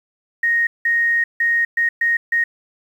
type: tone bursts at uneven times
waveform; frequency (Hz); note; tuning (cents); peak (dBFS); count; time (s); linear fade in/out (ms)
sine; 1864.7; A#6; 0; -14; 6; 0.43-0.67 / 0.85-1.24 / 1.4-1.65 / 1.77-1.89 / 2.01-2.17 / 2.32-2.44; 5
effects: 8-bit